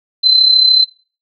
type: tone with amplitude modulation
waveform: sine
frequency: 4068 Hz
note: C8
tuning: 50 cents flat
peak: -4 dBFS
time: 0.23-0.85 s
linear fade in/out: 20 ms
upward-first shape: sine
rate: 33.6 Hz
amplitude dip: 60%
effects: noise-tail reverb RT60 0.4 s tail -24 dB re dry